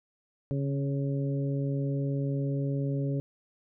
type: harmonic tone with a mistuned harmonic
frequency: 138.59 Hz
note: C#3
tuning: in tune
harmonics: 1 / 2 / 3 / 4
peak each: -28 / -34 / -38 / -40 dBFS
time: 0.51-3.2 s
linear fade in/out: 0 ms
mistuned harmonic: 1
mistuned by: +22 cents
effects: none